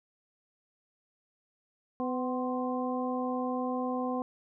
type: harmonic tone with a mistuned harmonic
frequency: 252 Hz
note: B3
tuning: 35 cents sharp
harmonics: 1 / 2 / 3 / 4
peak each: -32 / -35 / -37 / -38 dBFS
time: 2-4.22 s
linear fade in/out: 0 ms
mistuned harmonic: 4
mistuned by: +63 cents
effects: none